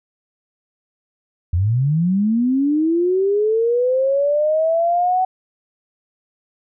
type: linear sweep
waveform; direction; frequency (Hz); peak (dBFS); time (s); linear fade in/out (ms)
sine; up; 80.9 to 752; -14; 1.53-5.25; 5
effects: none